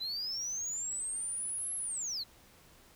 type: linear two-way sweep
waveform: sine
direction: up then down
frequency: 3951 to 11175 to 3951 Hz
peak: -32 dBFS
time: 0-2.24 s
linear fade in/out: 20 ms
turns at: 1.75 s
effects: tanh soft clip ceiling -33 dBFS + pink hiss -60 dBFS RMS until 2.95 s